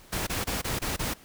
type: noise bursts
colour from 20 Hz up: pink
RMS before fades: -30 dBFS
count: 6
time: 0.12-1.14 s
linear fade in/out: 10 ms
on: 150 ms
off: 24 ms
effects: pink hiss -53 dBFS RMS until 1.24 s